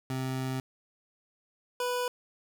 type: tone pair in turn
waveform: 25% pulse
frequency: 130.81 / 493.6 Hz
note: C3 / B4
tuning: 0 / -1 cents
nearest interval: octave + major seventh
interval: 2299 cents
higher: second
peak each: -27 / -25 dBFS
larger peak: second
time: 0.1-0.6 / 1.8-2.08 s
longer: first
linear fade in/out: 2 ms
effects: 11-bit